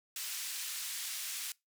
white band-pass noise, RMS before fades -40 dBFS, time 0.16-1.52 s, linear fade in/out 2 ms, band 2000 to 12000 Hz, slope 12 dB/octave, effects noise-tail reverb RT60 0.2 s tail -23 dB re dry

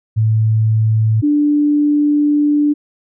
sine tone pair in turn, 110 / 294.2 Hz, A2 / D4, 0 / +3 cents, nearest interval octave + perfect fourth, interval 1703 cents, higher second, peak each -10 dBFS, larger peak neither, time 0.16-1.22 / 1.22-2.74 s, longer second, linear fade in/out 20 ms, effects none

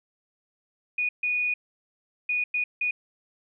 sine tone bursts at uneven times, 2465 Hz, D#7, 17 cents flat, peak -23 dBFS, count 5, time 0.98-1.09 / 1.23-1.54 / 2.29-2.44 / 2.54-2.64 / 2.81-2.91 s, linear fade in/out 5 ms, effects none

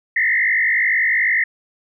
sine tone with frequency modulation, 1955 Hz, B6, 18 cents flat, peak -14 dBFS, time 0.16-1.44 s, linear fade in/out 5 ms, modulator 51.3 Hz, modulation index 3.1, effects none

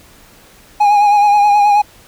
triangle tone with vibrato, 824 Hz, G#5, 14 cents flat, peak -5 dBFS, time 0.8-1.82 s, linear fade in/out 10 ms, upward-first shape sine, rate 9.4 Hz, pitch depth 34 cents each way, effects pink hiss -44 dBFS RMS until 2.07 s

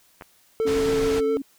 clicks, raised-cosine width 0.5 ms, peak -24 dBFS, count 2, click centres 0.211 / 0.222 s
triangle tone with vibrato, 442.6 Hz, A4, 10 cents sharp, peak -18 dBFS, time 0.6-1.37 s, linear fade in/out 0 ms, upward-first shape triangle, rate 7.3 Hz, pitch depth 18 cents each way
sine tone, 274.9 Hz, C#4, 14 cents flat, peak -27 dBFS, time 0.65-1.42 s, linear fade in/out 5 ms
pink low-pass noise, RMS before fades -31 dBFS, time 0.66-1.21 s, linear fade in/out 20 ms, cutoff 7400 Hz, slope 12 dB/octave
effects white hiss -59 dBFS RMS until 1.58 s

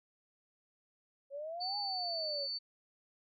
sine exponential two-way sweep, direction up then down, 544 to 830.6 to 544 Hz, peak -39 dBFS, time 1.3-2.48 s, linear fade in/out 50 ms, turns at 1.78 s
sine tone, 4500 Hz, C#8, 25 cents sharp, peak -36 dBFS, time 1.6-2.59 s, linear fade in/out 20 ms
effects none

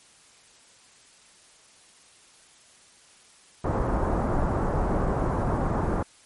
pink low-pass noise, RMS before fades -25 dBFS, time 3.64-6.03 s, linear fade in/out 5 ms, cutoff 1200 Hz, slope 24 dB/octave, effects white hiss -55 dBFS RMS until 6.25 s + MP3 48 kbps

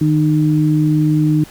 sine tone pair together, 154.03 / 305.5 Hz, D#3 / D#4, -17 / -32 cents, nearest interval octave, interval 1185 cents, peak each -13 / -14 dBFS, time 0.01-1.44 s, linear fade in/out 5 ms, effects pink hiss -40 dBFS RMS until 1.5 s

